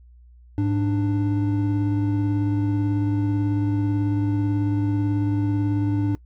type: tone pair together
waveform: triangle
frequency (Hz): 104.5 / 295.3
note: G#2 / D4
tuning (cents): +11 / +10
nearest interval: octave + tritone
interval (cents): 1799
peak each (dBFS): -20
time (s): 0.58-6.15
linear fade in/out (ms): 0
effects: noise-tail reverb RT60 0.1 s tail -21 dB re dry + added 60 Hz sine -46 dBFS peak until 6.25 s